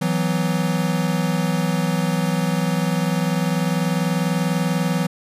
square chord, E suspended second, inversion none, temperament equal with one note detuned, 164.81 / 185 / 249.1 Hz, E3 / F#3 / B3, 0 / 0 / +15 cents, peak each -22 / -23 / -28 dBFS, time 0.01-5.07 s, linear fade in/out 10 ms, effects resampled to 32000 Hz

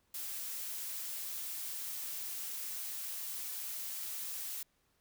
blue noise, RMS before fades -41 dBFS, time 0.14-4.63 s, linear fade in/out 5 ms, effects pink hiss -75 dBFS RMS until 5 s

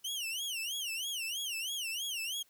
sawtooth tone with vibrato, 2960 Hz, F#7, in tune, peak -32 dBFS, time 0.04-2.43 s, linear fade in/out 10 ms, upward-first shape sine, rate 3.1 Hz, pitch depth 210 cents each way, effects white hiss -68 dBFS RMS until 2.49 s

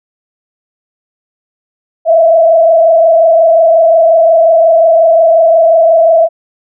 sine tone with frequency modulation, 659.3 Hz, E5, in tune, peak -3 dBFS, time 2.05-6.29 s, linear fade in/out 50 ms, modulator 25.6 Hz, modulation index 0.9, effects none

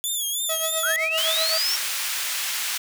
10% pulse tone with vibrato, 3417 Hz, G#7, 49 cents sharp, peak -17 dBFS, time 0.04-0.96 s, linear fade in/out 0 ms, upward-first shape sine, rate 3.2 Hz, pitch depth 99 cents each way
sawtooth tone with tremolo, 642 Hz, E5, 46 cents flat, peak -20 dBFS, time 0.49-1.58 s, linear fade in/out 5 ms, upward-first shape triangle, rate 7.8 Hz, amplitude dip 85%
sine linear sweep, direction up, 1318.5 to 5588 Hz, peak -22 dBFS, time 0.83-1.76 s, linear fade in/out 5 ms
pink high-pass noise, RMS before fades -27 dBFS, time 1.17-2.78 s, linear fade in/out 10 ms, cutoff 1900 Hz, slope 12 dB/octave
effects none

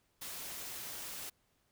white noise, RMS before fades -44 dBFS, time 0.21-1.3 s, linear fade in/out 10 ms, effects pink hiss -75 dBFS RMS until 1.71 s

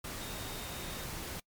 sine tone in noise, 3696 Hz, A#7, 16 cents flat, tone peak -50 dBFS, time 0.21-1.04 s, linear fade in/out 5 ms, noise pink, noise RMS -41 dBFS, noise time 0.04-1.4 s, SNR -12 dB, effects noise-tail reverb RT60 0.1 s tail -25 dB re dry + MP3 96 kbps

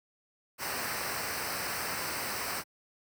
pink noise with comb filter, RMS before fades -35 dBFS, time 0.58-2.64 s, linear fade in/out 50 ms, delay 0.29 ms, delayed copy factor -0.7, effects high-pass 80 Hz 12 dB/octave

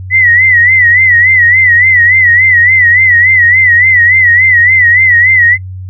sine tone with vibrato, 1975.5 Hz, B6, in tune, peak -3 dBFS, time 0.1-5.58 s, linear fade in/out 50 ms, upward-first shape sine, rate 3.5 Hz, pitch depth 100 cents each way, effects noise-tail reverb RT60 0.1 s tail -26 dB re dry + added 93 Hz sine -20 dBFS peak until 5.89 s

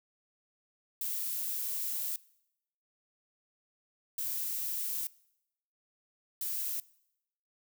violet noise bursts at uneven times, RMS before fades -35 dBFS, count 3, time 1.01-2.16 / 4.18-5.07 / 6.41-6.8 s, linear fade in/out 2 ms, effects noise-tail reverb RT60 0.8 s tail -22 dB re dry

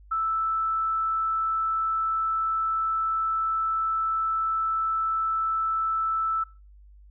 sine tone, 1318.5 Hz, E6, in tune, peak -23 dBFS, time 0.11-6.44 s, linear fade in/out 10 ms, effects noise-tail reverb RT60 0.3 s tail -21 dB re dry + added 50 Hz sine -48 dBFS peak until 7.1 s

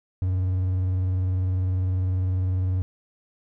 triangle tone with vibrato, 92.5 Hz, F#2, in tune, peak -19 dBFS, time 0.22-2.82 s, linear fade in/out 0 ms, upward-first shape triangle, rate 20 Hz, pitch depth 68 cents each way, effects none

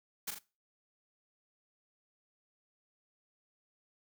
white noise with echo, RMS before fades -37 dBFS, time 0.27-0.31 s, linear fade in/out 10 ms, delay 40 ms, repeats 2, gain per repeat -5 dB, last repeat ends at 0.39 s, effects noise-tail reverb RT60 0.3 s tail -20 dB re dry

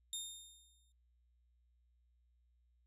20% pulse tone with exponential decay, 3660 Hz, A#7, 32 cents flat, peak -33 dBFS, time 0.13-0.92 s, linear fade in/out 1 ms, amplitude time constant 170 ms, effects noise-tail reverb RT60 0.4 s tail -26 dB re dry + added 60 Hz sine -70 dBFS peak until 2.86 s

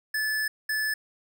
square tone pair in turn, 1734 / 1734 Hz, A6 / A6, -26 / -26 cents, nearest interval unison, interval 0 cents, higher neither, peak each -26 dBFS, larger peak neither, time 0.14-0.48 / 0.69-0.94 s, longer first, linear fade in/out 5 ms, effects none

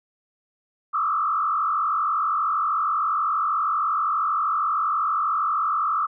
sine tone with frequency modulation, 1236 Hz, D#6, 12 cents flat, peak -20 dBFS, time 0.93-6.07 s, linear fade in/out 20 ms, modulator 46.3 Hz, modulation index 2, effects none

